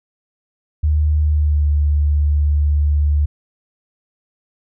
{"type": "tone with pitch glide", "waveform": "sine", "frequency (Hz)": [75.8, 73.64], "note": ["D#2", "D2"], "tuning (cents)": [-45, 5], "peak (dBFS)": -12, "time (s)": [0.83, 3.26], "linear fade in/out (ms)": 10, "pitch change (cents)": -50, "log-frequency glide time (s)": [1.25, 1.67], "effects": []}